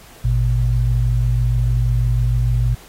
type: tone pair together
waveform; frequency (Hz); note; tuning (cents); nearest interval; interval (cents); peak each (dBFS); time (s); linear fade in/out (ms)
sine; 53.72 / 120; A1 / B2; -41 / -49; octave + major second; 1392; -17 / -16; 0.24-2.75; 10
effects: pink hiss -44 dBFS RMS until 2.88 s + AAC 48 kbps